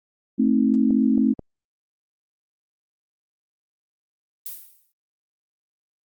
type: chord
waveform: sine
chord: A diminished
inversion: none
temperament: just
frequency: 220 / 264 / 316.8 Hz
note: A3 / C4 / Eb4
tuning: 0 / +16 / +31 cents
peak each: -19 / -19 / -25 dBFS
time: 0.38-1.34 s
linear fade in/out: 20 ms
type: clicks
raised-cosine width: 2 ms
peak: -21 dBFS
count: 3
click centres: 0.907 / 1.179 / 1.393 s
type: noise with exponential decay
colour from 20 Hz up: violet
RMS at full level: -30 dBFS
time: 4.46-4.92 s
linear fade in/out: 1 ms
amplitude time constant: 98 ms
effects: Opus 48 kbps